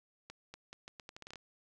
accelerating click train, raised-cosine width 0.2 ms, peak -30 dBFS, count 12, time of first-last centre 0.3-1.357 s, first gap 240 ms, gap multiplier 0.79, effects none

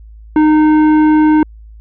sine tone with tanh clipping, 307.4 Hz, D#4, 21 cents flat, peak -8 dBFS, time 0.36-1.43 s, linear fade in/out 2 ms, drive 14 dB, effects added 54 Hz sine -33 dBFS peak until 1.8 s + low-pass 2000 Hz 12 dB/octave

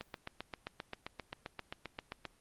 click train, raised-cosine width 0.3 ms, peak -24 dBFS, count 18, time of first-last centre 0.01-2.253 s, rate 7.58 Hz, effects pink hiss -68 dBFS RMS until 2.4 s + Opus 24 kbps

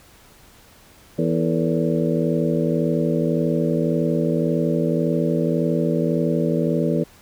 harmonic tone with a mistuned harmonic, 81.8 Hz, E2, 13 cents flat, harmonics 2 / 3 / 4 / 5 / 6 / 7, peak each -22 / -24 / -25 / -26 / -27 / -27 dBFS, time 1.18-7.04 s, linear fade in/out 10 ms, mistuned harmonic 5, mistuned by +120 cents, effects pink hiss -50 dBFS RMS until 7.21 s

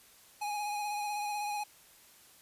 square tone with vibrato, 830.6 Hz, G#5, in tune, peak -34 dBFS, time 0.41-1.64 s, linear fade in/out 10 ms, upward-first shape sine, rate 16 Hz, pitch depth 26 cents each way, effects white hiss -59 dBFS RMS until 2.41 s + resampled to 32000 Hz

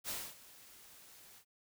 white noise with ADSR envelope, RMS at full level -39 dBFS, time 0.04-1.45 s, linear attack 50 ms, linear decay 250 ms, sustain -19 dB, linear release 77 ms, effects none

